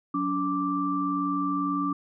sine tone cluster, 183.5 / 285.4 / 1173 Hz, F#3 / D4 / D6, -14 / -49 / -2 cents, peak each -34 / -27 / -28 dBFS, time 0.14-1.93 s, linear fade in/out 5 ms, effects none

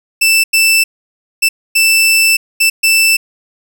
sawtooth tone bursts at uneven times, 2656 Hz, E7, 12 cents sharp, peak -4 dBFS, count 6, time 0.21-0.44 / 0.53-0.84 / 1.42-1.49 / 1.75-2.37 / 2.6-2.7 / 2.83-3.17 s, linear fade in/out 10 ms, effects none

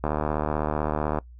click train, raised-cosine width 1 ms, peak -11 dBFS, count 88, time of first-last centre 0.04-1.186 s, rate 75.9 Hz, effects noise-tail reverb RT60 0.1 s tail -21 dB re dry + added 60 Hz sine -43 dBFS peak until 1.39 s

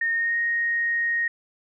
sine tone with pitch glide, 1839 to 1866.8 Hz, A#6 to A#6, -24 to +2 cents, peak -21 dBFS, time 0.01-1.28 s, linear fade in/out 5 ms, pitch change +26 cents, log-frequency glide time 0.13-0.38 s, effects none

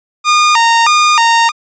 sawtooth tone with vibrato, 1061 Hz, C6, 24 cents sharp, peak -3 dBFS, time 0.24-1.52 s, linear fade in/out 50 ms, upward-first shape square, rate 1.6 Hz, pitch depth 240 cents each way, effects resampled to 16000 Hz

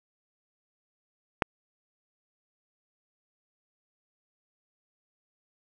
click, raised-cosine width 0.5 ms, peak -7 dBFS, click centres 1.422 s, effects none

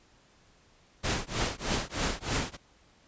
pink noise with tremolo, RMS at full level -27 dBFS, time 1.03-2.57 s, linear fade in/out 20 ms, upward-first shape triangle, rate 3.2 Hz, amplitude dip 100%, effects pink hiss -62 dBFS RMS until 3.07 s + resampled to 16000 Hz

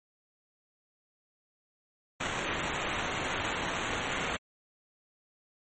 violet noise with sample-and-hold, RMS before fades -33 dBFS, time 2.2-4.37 s, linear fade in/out 10 ms, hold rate 4900 Hz, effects low-pass 8000 Hz 12 dB/octave + MP3 32 kbps

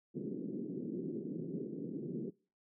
white band-pass noise, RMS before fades -41 dBFS, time 0.14-2.31 s, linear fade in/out 20 ms, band 150 to 400 Hz, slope 48 dB/octave, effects noise-tail reverb RT60 0.4 s tail -25 dB re dry

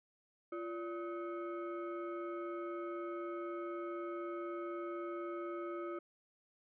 sine tone with frequency modulation, 345.8 Hz, F4, 17 cents flat, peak -39 dBFS, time 0.52-5.99 s, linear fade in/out 5 ms, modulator 924 Hz, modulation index 0.93, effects none

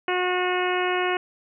harmonic tone, 362.8 Hz, F#4, 34 cents flat, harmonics 1 / 2 / 3 / 4 / 5 / 6 / 7 / 8, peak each -25 / -28 / -30 / -31 / -32 / -33 / -33 / -34 dBFS, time 0.08-1.17 s, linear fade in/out 2 ms, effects none

